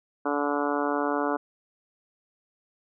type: harmonic tone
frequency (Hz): 144.8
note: D3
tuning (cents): -24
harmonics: 2 / 3 / 4 / 5 / 6 / 7 / 8 / 9 / 10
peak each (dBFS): -29 / -31 / -32 / -33 / -34 / -34 / -35 / -36 / -36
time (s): 0.25-1.37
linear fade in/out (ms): 10
effects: none